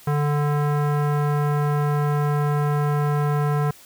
square tone with low-pass filter, 146.83 Hz, D3, in tune, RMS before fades -21 dBFS, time 0.07-3.71 s, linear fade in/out 5 ms, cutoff 1300 Hz, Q 1.7, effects white hiss -48 dBFS RMS until 3.85 s

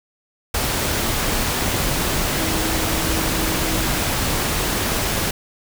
sine tone in noise, 320.4 Hz, E4, 49 cents flat, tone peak -27 dBFS, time 2.39-3.88 s, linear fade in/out 5 ms, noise pink, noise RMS -21 dBFS, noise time 0.54-5.31 s, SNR -9 dB, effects none

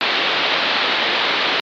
white low-pass noise, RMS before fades -18 dBFS, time 0.01-1.6 s, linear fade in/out 0 ms, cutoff 4100 Hz, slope 48 dB/octave, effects high-pass 300 Hz 12 dB/octave + MP3 64 kbps

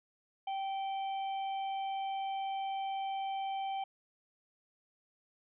harmonic tone, 778 Hz, G5, 13 cents flat, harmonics 1 / 3 / 4, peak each -34 / -51 / -49 dBFS, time 0.47-3.84 s, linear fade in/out 5 ms, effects none

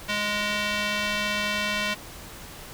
square tone with band-pass filter, 207.7 Hz, G#3, in tune, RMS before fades -27 dBFS, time 0.08-1.95 s, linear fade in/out 20 ms, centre 2700 Hz, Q 1.2, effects pink hiss -42 dBFS RMS until 2.73 s

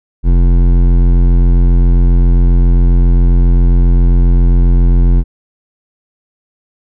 sine tone with hard clipping, 43.72 Hz, F1, 3 cents sharp, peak -7 dBFS, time 0.23-5.24 s, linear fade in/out 50 ms, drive 13 dB, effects none

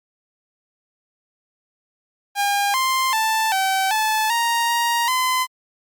sawtooth tone with pitch steps, 807 / 1048 / 882 / 768 / 869 / 934 / 940 / 1023 Hz, G#5 / C6 / A5 / G5 / A5 / A#5 / A#5 / C6, -50 / +2 / +4 / -36 / -22 / +3 / +14 / -39 cents, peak -14 dBFS, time 2.35-5.47 s, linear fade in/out 50 ms, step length 390 ms, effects Opus 48 kbps

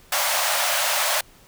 pink high-pass noise, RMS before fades -22 dBFS, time 0.12-1.21 s, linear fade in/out 5 ms, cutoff 560 Hz, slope 96 dB/octave, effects pink hiss -52 dBFS RMS until 1.47 s

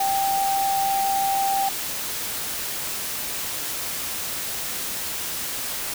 sine tone in noise, 784 Hz, G5, in tune, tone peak -20 dBFS, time 0-1.69 s, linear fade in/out 5 ms, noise white, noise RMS -29 dBFS, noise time 0-5.94 s, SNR +6 dB, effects none

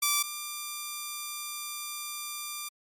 5% pulse tone pair in turn, 1166 / 1188.4 Hz, D6 / D6, -13 / +20 cents, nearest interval unison, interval 33 cents, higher second, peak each -12 / -23 dBFS, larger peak first, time 0.02-0.23 / 0.23-2.69 s, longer second, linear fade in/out 10 ms, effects MP3 64 kbps

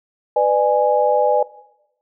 sine chord, G# diminished, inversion first, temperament just, 498.4 / 598 / 830.6 Hz, B4 / D5 / G#5, +16 / +31 / 0 cents, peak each -17 dBFS, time 0.36-1.43 s, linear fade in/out 5 ms, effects noise-tail reverb RT60 0.9 s tail -19 dB re dry

